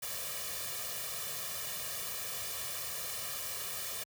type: noise with comb filter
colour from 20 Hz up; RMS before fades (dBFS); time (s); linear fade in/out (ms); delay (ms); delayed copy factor
white; -39; 0.02-4.04; 10; 1.7; +1
effects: high-pass 60 Hz 12 dB/octave